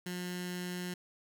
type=tone with notch filter; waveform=15% pulse; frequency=179.1 Hz; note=F3; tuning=44 cents sharp; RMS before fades=-39 dBFS; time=0.06-0.94 s; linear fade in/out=5 ms; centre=610 Hz; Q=0.56; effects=none